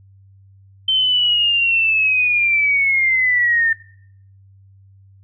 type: linear sweep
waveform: sine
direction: down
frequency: 3101 to 1799 Hz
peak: -13 dBFS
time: 0.88-3.73 s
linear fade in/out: 5 ms
effects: noise-tail reverb RT60 0.7 s tail -22 dB re dry + added 97 Hz sine -45 dBFS peak until 5.23 s